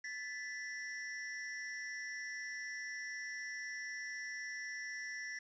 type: ring-modulated tone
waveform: square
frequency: 1864.7 Hz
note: A#6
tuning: in tune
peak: -39 dBFS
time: 0.04-5.39 s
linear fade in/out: 5 ms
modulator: 122 Hz
effects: resampled to 16000 Hz + 11-bit